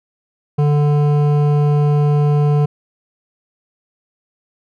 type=tone with hard clipping; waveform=sine; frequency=146.83 Hz; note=D3; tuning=in tune; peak=-13 dBFS; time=0.58-2.66 s; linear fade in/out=10 ms; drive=12 dB; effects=none